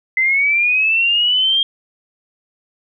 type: linear sweep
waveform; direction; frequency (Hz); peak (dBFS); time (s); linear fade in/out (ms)
sine; up; 2040 to 3225; -12; 0.17-1.63; 2
effects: none